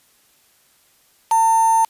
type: tone with quantisation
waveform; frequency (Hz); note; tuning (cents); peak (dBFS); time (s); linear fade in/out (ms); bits
sine; 900; A5; +39; -12; 1.31-1.85; 5; 4
effects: white hiss -57 dBFS RMS until 1.89 s + resampled to 32000 Hz